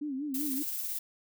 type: tone with vibrato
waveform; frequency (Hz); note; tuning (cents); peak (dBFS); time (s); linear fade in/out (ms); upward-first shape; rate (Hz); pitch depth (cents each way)
sine; 280; C#4; +18; -32; 0.01-0.63; 10; sine; 5.2; 130
type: noise with tremolo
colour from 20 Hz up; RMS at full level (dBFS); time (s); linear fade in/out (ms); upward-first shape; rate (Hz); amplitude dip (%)
violet; -34; 0.34-0.99; 5; sine; 18; 30
effects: none